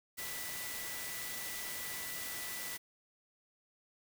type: tone in noise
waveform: sine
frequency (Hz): 1975.5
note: B6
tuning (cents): 0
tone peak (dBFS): -47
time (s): 0.17-2.78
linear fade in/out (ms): 20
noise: white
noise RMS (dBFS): -42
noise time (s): 0.17-2.78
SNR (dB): -8
effects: none